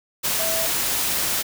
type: tone in noise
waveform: sine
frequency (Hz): 653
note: E5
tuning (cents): -17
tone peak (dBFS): -27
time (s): 0.38-0.67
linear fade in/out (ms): 20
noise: white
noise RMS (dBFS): -23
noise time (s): 0.23-1.43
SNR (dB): -7
effects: none